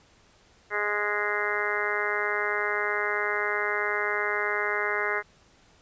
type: harmonic tone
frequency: 207.7 Hz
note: G#3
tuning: in tune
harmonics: 2 / 3 / 4 / 5 / 6 / 7 / 8 / 9 / 10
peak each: -32 / -37 / -37 / -36 / -34 / -33 / -33 / -33 / -32 dBFS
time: 0.7-5.23 s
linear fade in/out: 50 ms
effects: pink hiss -59 dBFS RMS until 5.81 s + resampled to 16000 Hz